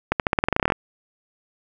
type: accelerating click train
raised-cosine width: 0.5 ms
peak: -3 dBFS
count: 15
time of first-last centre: 0.12-0.722 s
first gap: 78 ms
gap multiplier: 0.9
effects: none